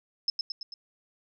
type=tone with echo; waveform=sine; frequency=5210 Hz; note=E8; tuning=21 cents flat; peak=-23 dBFS; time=0.28-0.3 s; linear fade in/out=2 ms; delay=110 ms; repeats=4; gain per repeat=-4 dB; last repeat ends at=0.74 s; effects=none